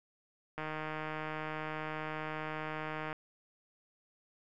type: click train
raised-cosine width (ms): 0.5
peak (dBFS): -24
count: 396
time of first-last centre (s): 0.58-3.128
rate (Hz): 155
effects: none